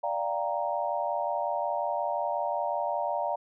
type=chord; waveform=sine; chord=G minor seventh; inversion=second; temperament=equal; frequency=587.3 / 698.5 / 784 / 932.3 Hz; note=D5 / F5 / G5 / Bb5; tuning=0 / 0 / 0 / 0 cents; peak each=-32 / -32 / -35 / -32 dBFS; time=0.03-3.36 s; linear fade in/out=10 ms; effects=none